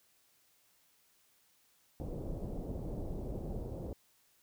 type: low-pass noise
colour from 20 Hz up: pink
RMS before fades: -40 dBFS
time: 2-3.93 s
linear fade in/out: 0 ms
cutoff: 590 Hz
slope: 24 dB/octave
effects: white hiss -70 dBFS RMS until 4.42 s